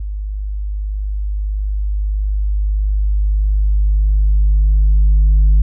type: tone with level ramp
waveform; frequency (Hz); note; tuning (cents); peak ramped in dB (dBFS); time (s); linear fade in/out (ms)
sine; 50.8; G#1; -38; -20 to -4; 0-5.62; 5
effects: tanh soft clip ceiling -6 dBFS